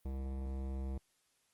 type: tone with hard clipping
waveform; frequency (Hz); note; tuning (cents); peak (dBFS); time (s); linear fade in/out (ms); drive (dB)
sine; 66.5; C2; +29; -39; 0.05-0.98; 5; 17
effects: white hiss -75 dBFS RMS until 1.53 s + Opus 32 kbps